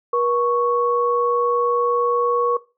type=tone pair together; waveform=sine; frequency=480.1 / 1108.7 Hz; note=B4 / C#6; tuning=-49 / 0 cents; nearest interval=octave + major second; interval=1449 cents; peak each=-19 dBFS; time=0.13-2.57 s; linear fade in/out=5 ms; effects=noise-tail reverb RT60 0.3 s tail -19 dB re dry